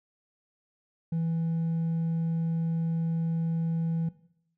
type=tone with hard clipping; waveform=sine; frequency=164.81 Hz; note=E3; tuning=in tune; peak=-27 dBFS; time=1.12-4.09 s; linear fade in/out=5 ms; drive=2 dB; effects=noise-tail reverb RT60 0.7 s tail -17 dB re dry